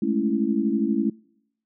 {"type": "chord", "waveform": "sine", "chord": "A major seventh", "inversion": "third", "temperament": "equal with one note detuned", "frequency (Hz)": [207.7, 220, 277.2, 332.3], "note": ["G#3", "A3", "C#4", "E4"], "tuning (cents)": [0, 0, 0, 14], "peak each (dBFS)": [-26, -25, -26, -26], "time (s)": [0.02, 1.1], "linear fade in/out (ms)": 5, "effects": ["noise-tail reverb RT60 0.8 s tail -26 dB re dry"]}